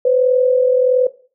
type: tone pair together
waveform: sine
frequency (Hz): 504 / 545.4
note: B4 / C#5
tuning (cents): +35 / -28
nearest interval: minor second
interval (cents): 137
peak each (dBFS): -11 / -17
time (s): 0.05-1.07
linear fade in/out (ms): 5
effects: noise-tail reverb RT60 0.4 s tail -17 dB re dry